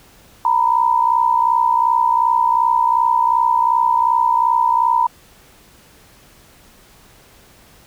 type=tone pair together; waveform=sine; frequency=925.1 / 987.8 Hz; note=A#5 / B5; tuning=-13 / 0 cents; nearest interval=minor second; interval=113 cents; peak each=-15 dBFS; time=0.45-5.07 s; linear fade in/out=2 ms; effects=pink hiss -48 dBFS RMS until 7.86 s